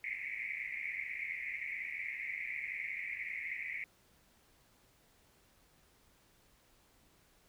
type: band-pass noise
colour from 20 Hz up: white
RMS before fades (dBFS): -41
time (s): 0.04-3.84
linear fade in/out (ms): 2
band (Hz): 2000 to 2300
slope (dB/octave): 96
effects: pink hiss -68 dBFS RMS until 7.48 s